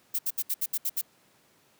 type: noise bursts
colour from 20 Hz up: violet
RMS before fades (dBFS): -28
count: 8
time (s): 0.14-1.015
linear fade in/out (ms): 10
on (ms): 49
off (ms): 69
effects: pink hiss -63 dBFS RMS until 1.79 s + high-pass 150 Hz 12 dB/octave